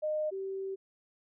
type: tone pair in turn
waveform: sine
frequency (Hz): 613 / 386.2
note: D#5 / G4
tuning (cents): -26 / -26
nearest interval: minor sixth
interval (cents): 800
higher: first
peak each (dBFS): -29 / -34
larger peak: first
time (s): 0.02-0.31 / 0.31-0.76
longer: second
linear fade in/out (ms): 20
effects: none